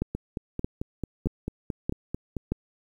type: two click trains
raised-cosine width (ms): 3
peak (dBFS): -13 / -17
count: 5 / 11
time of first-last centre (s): 0.02-2.52 / 0.15-2.367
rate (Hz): 1.6 / 4.51
effects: 9-bit